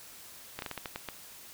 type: slowing click train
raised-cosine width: 0.3 ms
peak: -20 dBFS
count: 8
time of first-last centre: 0.59-1.087 s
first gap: 32 ms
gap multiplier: 1.26
effects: white hiss -50 dBFS RMS until 1.53 s